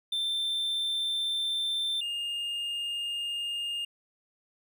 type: tone pair in turn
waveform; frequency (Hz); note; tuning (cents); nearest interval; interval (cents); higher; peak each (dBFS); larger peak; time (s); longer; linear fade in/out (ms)
triangle; 3562 / 2827; A7 / F7; +21 / +20; major third; 401; first; -26 / -29; first; 0.12-2.01 / 2.01-3.85; first; 5
effects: none